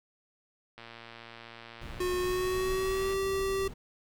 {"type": "click train", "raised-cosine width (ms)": 0.3, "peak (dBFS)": -30, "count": 274, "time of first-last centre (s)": [0.78, 3.133], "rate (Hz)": 116}
{"type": "noise", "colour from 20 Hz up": "brown", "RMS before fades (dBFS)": -41, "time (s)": [1.81, 3.74], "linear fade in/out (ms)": 10}
{"type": "tone with pitch glide", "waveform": "square", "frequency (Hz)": [361.9, 387.9], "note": ["F#4", "G4"], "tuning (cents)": [-38, -18], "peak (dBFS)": -29, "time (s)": [2, 3.68], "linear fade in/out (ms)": 5, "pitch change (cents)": 120, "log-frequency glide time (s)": [2.19, 3.12]}
{"effects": []}